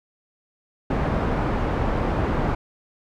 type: low-pass noise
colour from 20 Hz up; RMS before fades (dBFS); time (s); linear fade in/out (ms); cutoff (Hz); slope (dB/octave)
pink; -23; 0.9-2.55; 5; 1200; 12
effects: none